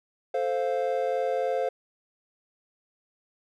triangle chord, F major, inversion first, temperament equal, 440 / 523.3 / 698.5 Hz, A4 / C5 / F5, 0 / 0 / 0 cents, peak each -29 / -25 / -28 dBFS, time 0.34-1.69 s, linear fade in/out 5 ms, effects none

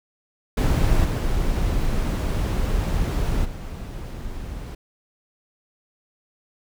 brown noise with level steps, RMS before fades -18 / -22 / -32 dBFS, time 0.57-4.75 s, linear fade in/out 5 ms, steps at 1.04 / 3.44 s, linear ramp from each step 20 ms, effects none

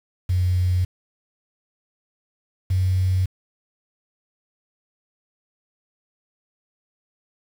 triangle tone pair in turn, 90.7 / 93.09 Hz, F#2 / F#2, -34 / +11 cents, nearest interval unison, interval 45 cents, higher second, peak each -13 dBFS, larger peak neither, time 0.29-0.85 / 2.7-3.26 s, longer neither, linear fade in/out 10 ms, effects tanh soft clip ceiling -15 dBFS + 7-bit

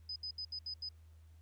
sine tone bursts at uneven times, 5010 Hz, D#8, 11 cents sharp, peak -39 dBFS, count 6, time 0.09-0.16 / 0.23-0.31 / 0.38-0.45 / 0.52-0.59 / 0.66-0.74 / 0.82-0.89 s, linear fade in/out 5 ms, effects added 80 Hz sine -56 dBFS peak until 1.41 s + pink hiss -75 dBFS RMS until 1.41 s

